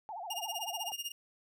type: tone with vibrato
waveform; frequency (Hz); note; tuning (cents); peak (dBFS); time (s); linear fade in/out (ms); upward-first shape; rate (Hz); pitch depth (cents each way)
sine; 784; G5; 0; -39; 0.09-0.92; 0; sine; 14; 240
type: tone with tremolo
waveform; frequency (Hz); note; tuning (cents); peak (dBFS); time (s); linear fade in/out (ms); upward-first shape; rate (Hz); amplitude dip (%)
sawtooth; 2834; F7; +25; -31; 0.3-1.12; 5; sine; 16; 90
effects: none